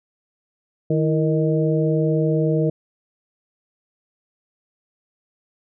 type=harmonic tone with a mistuned harmonic; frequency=155.56 Hz; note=D#3; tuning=in tune; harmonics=1 / 2 / 3 / 4; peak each=-19 / -23 / -22 / -27 dBFS; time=0.9-2.7 s; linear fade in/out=5 ms; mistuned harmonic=2; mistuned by=+87 cents; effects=none